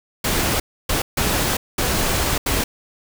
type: noise bursts at uneven times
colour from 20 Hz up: pink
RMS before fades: -20 dBFS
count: 5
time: 0.24-0.6 / 0.89-1.02 / 1.17-1.57 / 1.78-2.38 / 2.46-2.64 s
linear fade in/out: 5 ms
effects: none